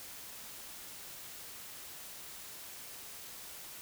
silence, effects white hiss -48 dBFS RMS until 3.81 s

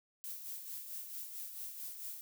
violet noise with tremolo, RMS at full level -43 dBFS, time 0.24-2.21 s, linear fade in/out 0 ms, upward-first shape sine, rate 4.5 Hz, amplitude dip 50%, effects none

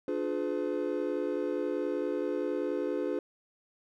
triangle chord, D diminished seventh, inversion none, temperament just, 293.7 / 352.4 / 422.9 / 507.5 Hz, D4 / F4 / Ab4 / Cb5, 0 / +16 / +31 / +47 cents, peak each -33 dBFS, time 0.08-3.19 s, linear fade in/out 2 ms, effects none

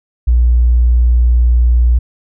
triangle tone with tanh clipping, 59.9 Hz, A#1, 48 cents sharp, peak -6 dBFS, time 0.27-1.99 s, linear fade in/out 10 ms, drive 3 dB, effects none

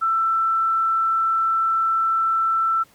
sine tone, 1333 Hz, E6, 19 cents sharp, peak -17 dBFS, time 0.01-2.84 s, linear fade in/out 20 ms, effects pink hiss -55 dBFS RMS until 2.94 s + high-pass 60 Hz 12 dB/octave

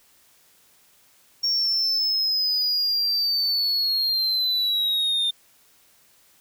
triangle linear sweep, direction down, 5530 to 3605 Hz, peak -19 dBFS, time 1.43-5.31 s, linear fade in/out 10 ms, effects white hiss -58 dBFS RMS until 6.4 s

